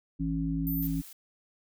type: harmonic tone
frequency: 55 Hz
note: A1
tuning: in tune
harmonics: 1 / 3 / 5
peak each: -35 / -31 / -31 dBFS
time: 0.19-1.02 s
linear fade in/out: 20 ms
type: tone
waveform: sine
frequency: 14080 Hz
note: A9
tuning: in tune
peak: -34 dBFS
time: 0.67-0.87 s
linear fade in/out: 0 ms
type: noise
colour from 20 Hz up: blue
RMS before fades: -48 dBFS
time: 0.82-1.13 s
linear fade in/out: 5 ms
effects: none